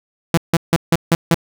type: tone bursts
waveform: sawtooth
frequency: 167 Hz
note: E3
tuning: 23 cents sharp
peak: -6 dBFS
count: 6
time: 0.34-1.344 s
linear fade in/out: 2 ms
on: 34 ms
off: 160 ms
effects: none